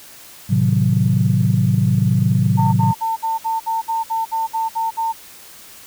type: chord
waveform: sine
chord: A diminished seventh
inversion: none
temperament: equal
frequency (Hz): 110 / 130.81 / 155.56 / 185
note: A2 / C3 / Eb3 / Gb3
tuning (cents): 0 / 0 / 0 / 0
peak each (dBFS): -17 / -17 / -21 / -18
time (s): 0.49-2.93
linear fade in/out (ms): 20
type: tone bursts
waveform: sine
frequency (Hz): 900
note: A5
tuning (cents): +39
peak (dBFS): -17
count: 12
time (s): 2.57-5.128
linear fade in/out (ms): 20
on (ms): 160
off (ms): 58
effects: tanh soft clip ceiling -3 dBFS + white hiss -41 dBFS RMS until 5.86 s